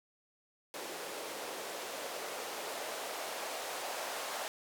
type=noise with band-pass filter sweep; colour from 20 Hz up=blue; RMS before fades=-41 dBFS; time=0.74-4.48 s; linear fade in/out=0 ms; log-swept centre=430 to 670 Hz; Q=1.8; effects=none